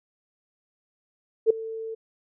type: tone with ADSR envelope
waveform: sine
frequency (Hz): 446.6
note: A4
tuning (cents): +26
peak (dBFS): -11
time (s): 1.46-1.95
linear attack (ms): 42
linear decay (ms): 5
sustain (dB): -20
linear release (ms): 12
effects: none